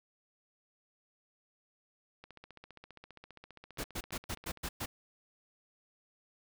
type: click train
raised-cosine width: 0.3 ms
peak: -34 dBFS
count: 37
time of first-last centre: 2.24-4.64 s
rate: 15 Hz
type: noise bursts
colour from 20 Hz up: pink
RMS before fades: -38 dBFS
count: 7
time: 3.78-4.86 s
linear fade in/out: 10 ms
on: 60 ms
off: 110 ms
effects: none